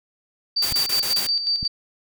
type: tone with tremolo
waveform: sine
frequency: 4631 Hz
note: D8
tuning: 25 cents flat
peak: -18 dBFS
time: 0.56-1.68 s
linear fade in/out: 10 ms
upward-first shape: square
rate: 5.5 Hz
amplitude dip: 55%
type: noise bursts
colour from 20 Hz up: white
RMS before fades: -27 dBFS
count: 5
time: 0.62-1.27 s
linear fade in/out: 5 ms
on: 110 ms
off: 25 ms
type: clicks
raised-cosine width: 5 ms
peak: -19 dBFS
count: 2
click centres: 0.723 / 1.629 s
effects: none